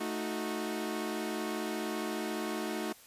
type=chord; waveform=sawtooth; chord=D# diminished; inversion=second; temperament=equal with one note detuned; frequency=220 / 311.1 / 366 Hz; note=A3 / D#4 / F#4; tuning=0 / 0 / -19 cents; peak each=-34 dBFS; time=0-2.93 s; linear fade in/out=10 ms; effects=white hiss -56 dBFS RMS until 3.06 s + resampled to 32000 Hz